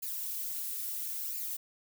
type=noise with flanger; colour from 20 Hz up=violet; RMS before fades=-37 dBFS; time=0.02-1.57 s; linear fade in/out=10 ms; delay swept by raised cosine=0.42 to 5.52 ms; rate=0.74 Hz; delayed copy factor=+0.7; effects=none